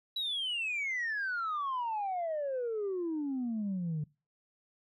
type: exponential sweep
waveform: sine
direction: down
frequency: 3951 to 146.83 Hz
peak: -30 dBFS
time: 0.16-4.04 s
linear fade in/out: 5 ms
effects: noise-tail reverb RT60 0.3 s tail -23 dB re dry + tanh soft clip ceiling -29 dBFS